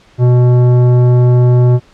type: tone with tanh clipping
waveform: triangle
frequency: 123.47 Hz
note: B2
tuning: in tune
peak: -7 dBFS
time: 0.18-1.8 s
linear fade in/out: 50 ms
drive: 17 dB
effects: pink hiss -46 dBFS RMS until 1.93 s + low-pass 5000 Hz 12 dB/octave